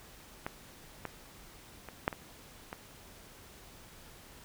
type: clicks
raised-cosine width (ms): 0.5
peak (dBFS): -20 / -21 / -28 / -12 / -25 / -24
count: 6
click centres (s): 0.465 / 1.053 / 1.887 / 2.079 / 2.128 / 2.729
effects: pink hiss -54 dBFS RMS until 4.44 s